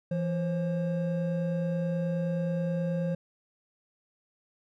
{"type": "tone pair together", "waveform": "triangle", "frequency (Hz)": [168.2, 534], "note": ["E3", "C5"], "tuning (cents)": [35, 35], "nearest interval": "octave + minor sixth", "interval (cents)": 2000, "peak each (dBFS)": [-26, -31], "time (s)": [0.11, 3.15], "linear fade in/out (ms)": 5, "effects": []}